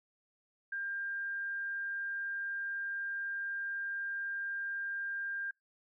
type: tone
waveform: sine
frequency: 1598 Hz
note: G6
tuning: 33 cents sharp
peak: -35 dBFS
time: 0.72-5.51 s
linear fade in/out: 5 ms
effects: noise-tail reverb RT60 0.2 s tail -26 dB re dry